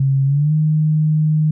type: tone with pitch glide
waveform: sine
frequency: 136 to 154.43 Hz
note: C#3 to D#3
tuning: -33 to -13 cents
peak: -12 dBFS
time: 0-1.51 s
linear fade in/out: 5 ms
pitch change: +220 cents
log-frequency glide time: 0.25-0.53 s
effects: none